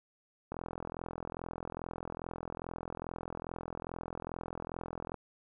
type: click train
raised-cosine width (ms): 1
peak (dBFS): -25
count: 197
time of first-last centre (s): 0.52-5.143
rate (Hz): 42.4
effects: none